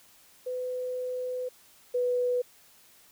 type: tone pair in turn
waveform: sine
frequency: 503 / 493.8 Hz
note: B4 / B4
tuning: +32 / 0 cents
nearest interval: unison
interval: 32 cents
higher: first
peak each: -30 / -24 dBFS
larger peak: second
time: 0.46-1.49 / 1.94-2.42 s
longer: first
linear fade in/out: 10 ms
effects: white hiss -58 dBFS RMS until 3.11 s